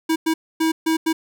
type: tone bursts at uneven times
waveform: square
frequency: 321.8 Hz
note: E4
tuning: 42 cents flat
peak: -17 dBFS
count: 5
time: 0.09-0.16 / 0.26-0.34 / 0.6-0.72 / 0.86-0.97 / 1.06-1.13 s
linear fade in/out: 10 ms
effects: none